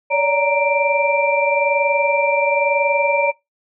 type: tone cluster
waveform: sine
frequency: 565 / 586 / 932 / 2357 Hz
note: C#5 / D5 / A#5 / D7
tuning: +33 / -4 / -1 / +6 cents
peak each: -18 / -22 / -20 / -20 dBFS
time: 0.1-3.32 s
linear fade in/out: 20 ms
effects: noise-tail reverb RT60 0.2 s tail -23 dB re dry